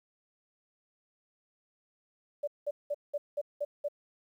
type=tone bursts; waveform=sine; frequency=582 Hz; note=D5; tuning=16 cents flat; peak=-29 dBFS; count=7; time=2.43-3.885 s; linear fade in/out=10 ms; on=45 ms; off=190 ms; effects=11-bit